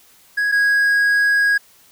triangle tone pair in turn, 1661.2 / 1649.7 Hz, G#6 / G#6, 0 / -12 cents, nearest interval unison, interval 12 cents, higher first, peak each -14 / -11 dBFS, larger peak second, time 0.37-0.52 / 0.52-1.58 s, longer second, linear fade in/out 10 ms, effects white hiss -51 dBFS RMS until 1.91 s

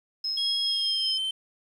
sine tone with tremolo, 5150 Hz, E8, 41 cents flat, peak -26 dBFS, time 0.24-1.18 s, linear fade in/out 5 ms, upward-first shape sine, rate 5 Hz, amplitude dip 30%
triangle tone with pitch glide, 3300 to 3097 Hz, G#7 to G7, -12 to -22 cents, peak -25 dBFS, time 0.37-1.31 s, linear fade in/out 5 ms, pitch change -110 cents, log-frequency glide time 0.64-1.16 s
effects resampled to 32000 Hz + 9-bit

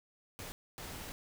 pink noise bursts at uneven times, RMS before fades -45 dBFS, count 2, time 0.39-0.52 / 0.78-1.12 s, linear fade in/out 0 ms, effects none

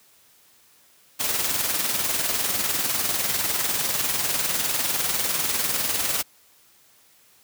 white noise with tremolo, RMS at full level -23 dBFS, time 1.19-6.23 s, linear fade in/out 20 ms, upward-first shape square, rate 20 Hz, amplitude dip 40%, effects white hiss -57 dBFS RMS until 7.43 s + high-pass 60 Hz 12 dB/octave

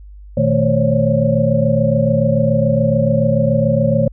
sine tone cluster, 119.5 / 156.8 / 220.7 / 536 / 563 Hz, A#2 / D#3 / A3 / C5 / C#5, +43 / +14 / +5 / +42 / +27 cents, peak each -18 dBFS, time 0.37-4.08 s, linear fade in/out 5 ms, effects added 50 Hz sine -34 dBFS peak until 4.12 s

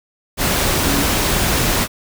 sine tone in noise, 281.5 Hz, C#4, 27 cents sharp, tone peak -21 dBFS, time 0.82-1.07 s, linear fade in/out 50 ms, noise pink, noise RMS -17 dBFS, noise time 0.37-1.88 s, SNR -7 dB, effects none

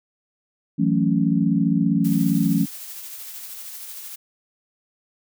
sine chord, F# minor seventh, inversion third, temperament equal, 164.81 / 185 / 220 / 277.2 Hz, E3 / F#3 / A3 / C#4, 0 / 0 / 0 / 0 cents, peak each -22 dBFS, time 0.78-2.66 s, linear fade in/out 20 ms
blue noise with tremolo, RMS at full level -35 dBFS, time 2.04-4.16 s, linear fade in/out 10 ms, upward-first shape sine, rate 13 Hz, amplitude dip 30%
effects none

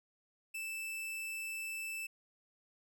45% pulse tone, 2641 Hz, E7, 3 cents sharp, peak -39 dBFS, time 0.54-2.07 s, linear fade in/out 10 ms, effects none

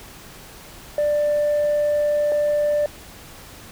sine tone pair in turn, 591 / 591 Hz, D5 / D5, +11 / +11 cents, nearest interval unison, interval 0 cents, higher neither, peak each -15 dBFS, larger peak neither, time 0.98-2.32 / 2.32-2.86 s, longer first, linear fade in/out 2 ms, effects tanh soft clip ceiling -15 dBFS + pink hiss -42 dBFS RMS until 3.71 s

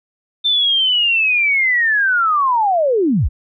sine linear sweep, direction down, 3585 to 34 Hz, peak -12 dBFS, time 0.44-3.29 s, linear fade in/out 20 ms, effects none

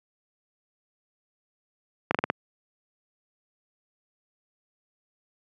slowing click train, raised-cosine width 0.5 ms, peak -7 dBFS, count 5, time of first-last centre 2.11-2.3 s, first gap 36 ms, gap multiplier 1.19, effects high-pass 150 Hz 12 dB/octave

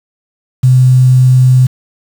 sine tone with quantisation, 127.9 Hz, C3, 39 cents flat, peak -3 dBFS, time 0.63-1.67 s, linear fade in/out 10 ms, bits 5, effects none

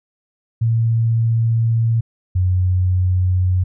sine tone pair in turn, 114.4 / 91.54 Hz, A#2 / F#2, -32 / -18 cents, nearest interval major third, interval 386 cents, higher first, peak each -13 dBFS, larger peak neither, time 0.61-2.01 / 2.35-3.64 s, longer first, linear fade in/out 10 ms, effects none

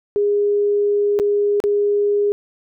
sine tone with dropouts, 410 Hz, G#4, 22 cents flat, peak -14 dBFS, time 0.16-2.32 s, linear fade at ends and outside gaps 0 ms, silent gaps 1.19-1.198 / 1.602-1.639 s, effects none

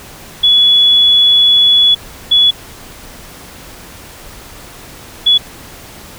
sine tone bursts at uneven times, 3400 Hz, G#7, 40 cents sharp, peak -5 dBFS, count 3, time 0.43-1.95 / 2.31-2.51 / 5.26-5.38 s, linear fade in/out 10 ms, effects pink hiss -34 dBFS RMS until 6.18 s

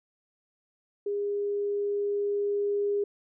sine tone with level ramp, 407.2 Hz, G#4, 34 cents flat, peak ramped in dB -27 to -24 dBFS, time 1.06-3.04 s, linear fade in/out 5 ms, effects none

